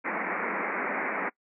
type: band-pass noise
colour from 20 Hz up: white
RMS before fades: -31 dBFS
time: 0.04-1.3 s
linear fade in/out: 20 ms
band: 180 to 2300 Hz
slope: 96 dB/octave
effects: noise-tail reverb RT60 0.1 s tail -23 dB re dry